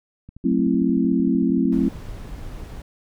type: click train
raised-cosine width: 5 ms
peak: -27 dBFS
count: 23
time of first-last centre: 0.29-1.957 s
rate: 13.2 Hz
type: chord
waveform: sine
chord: F# half-diminished seventh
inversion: none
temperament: just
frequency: 185 / 222 / 266.4 / 333 Hz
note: F#3 / A3 / C4 / E4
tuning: 0 / +16 / +31 / +18 cents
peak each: -23 / -22 / -20 / -24 dBFS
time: 0.44-1.89 s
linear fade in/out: 10 ms
type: noise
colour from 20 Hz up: brown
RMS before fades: -34 dBFS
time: 1.72-2.82 s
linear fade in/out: 5 ms
effects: none